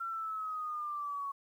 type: linear sweep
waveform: sine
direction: down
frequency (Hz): 1363 to 1108.7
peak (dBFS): -35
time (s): 0-1.32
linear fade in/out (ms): 10
effects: 11-bit

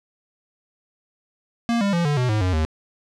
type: tone with pitch steps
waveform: square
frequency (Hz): 234 / 200.2 / 171.3 / 146.56 / 125.4 / 107.29 / 91.8 / 78.54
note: A#3 / G3 / F3 / D3 / B2 / A2 / F#2 / D#2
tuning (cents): +7 / +37 / -33 / -3 / +27 / -43 / -13 / +17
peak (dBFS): -19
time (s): 1.69-2.65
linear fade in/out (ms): 0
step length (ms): 120
effects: low-pass 6000 Hz 12 dB/octave

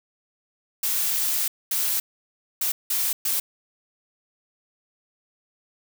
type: noise bursts at uneven times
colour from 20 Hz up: blue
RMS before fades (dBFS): -24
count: 5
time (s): 0.83-1.48 / 1.71-2 / 2.61-2.72 / 2.9-3.13 / 3.25-3.4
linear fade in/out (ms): 5
effects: none

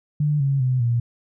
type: tone with pitch steps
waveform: sine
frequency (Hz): 148.6 / 137.85 / 127.88 / 118.63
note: D3 / C#3 / C3 / A#2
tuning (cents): +21 / -9 / -39 / +31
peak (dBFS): -17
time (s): 0.2-1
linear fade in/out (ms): 5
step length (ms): 200
effects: none

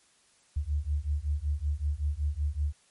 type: beating tone pair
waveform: sine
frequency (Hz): 71 / 76.3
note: C#2 / D#2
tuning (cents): +42 / -33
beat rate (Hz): 5.3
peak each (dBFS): -30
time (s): 0.56-2.73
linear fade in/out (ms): 10
effects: white hiss -64 dBFS RMS until 2.9 s + MP3 48 kbps

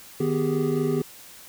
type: tone cluster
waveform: triangle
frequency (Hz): 154.9 / 248.6 / 387.4 / 411.8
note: D#3 / B3 / G4 / G#4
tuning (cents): -7 / +12 / -20 / -15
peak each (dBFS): -25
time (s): 0.2-1.02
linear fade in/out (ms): 5
effects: white hiss -46 dBFS RMS until 1.48 s

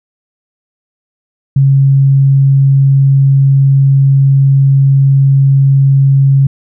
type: tone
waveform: sine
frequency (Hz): 136.9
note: C#3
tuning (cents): -21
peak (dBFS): -4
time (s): 1.56-6.47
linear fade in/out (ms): 5
effects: none

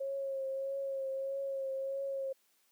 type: tone with vibrato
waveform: sine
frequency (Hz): 542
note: C#5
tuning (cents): -39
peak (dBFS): -34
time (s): 0-2.33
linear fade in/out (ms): 10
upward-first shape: triangle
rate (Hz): 1.6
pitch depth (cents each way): 29
effects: white hiss -72 dBFS RMS until 2.71 s + high-pass 200 Hz 12 dB/octave

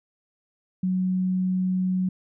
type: tone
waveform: sine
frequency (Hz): 185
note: F#3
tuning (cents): 0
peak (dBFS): -21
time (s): 0.83-2.09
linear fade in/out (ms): 5
effects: none

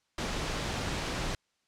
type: noise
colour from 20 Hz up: pink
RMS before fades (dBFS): -33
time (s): 0.18-1.35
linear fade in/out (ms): 2
effects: white hiss -75 dBFS RMS until 1.67 s + low-pass 6000 Hz 12 dB/octave

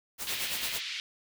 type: noise with tremolo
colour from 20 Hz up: white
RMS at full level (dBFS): -33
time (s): 0.18-0.81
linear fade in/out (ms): 50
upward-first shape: sine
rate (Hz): 9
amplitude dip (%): 65
type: band-pass noise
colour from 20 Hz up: white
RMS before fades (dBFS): -37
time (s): 0.27-1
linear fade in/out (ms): 0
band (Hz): 2000 to 4300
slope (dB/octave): 24
effects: none

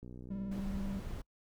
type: click train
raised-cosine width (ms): 3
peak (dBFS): -36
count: 36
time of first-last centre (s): 0.03-0.596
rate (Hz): 61.8
type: tone with vibrato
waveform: triangle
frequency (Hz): 196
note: G3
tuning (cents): 0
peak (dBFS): -35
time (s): 0.3-1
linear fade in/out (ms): 10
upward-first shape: triangle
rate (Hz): 19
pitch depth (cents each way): 54
type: noise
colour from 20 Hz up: brown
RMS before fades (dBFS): -41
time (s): 0.51-1.22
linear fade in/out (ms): 10
effects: noise-tail reverb RT60 0.1 s tail -26 dB re dry

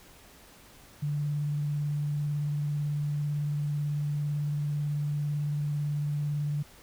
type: tone with vibrato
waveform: sine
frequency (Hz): 146.83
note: D3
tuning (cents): 0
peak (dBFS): -27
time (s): 1.02-6.63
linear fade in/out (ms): 10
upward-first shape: sine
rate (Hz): 18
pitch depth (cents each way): 18
effects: pink hiss -54 dBFS RMS until 6.82 s

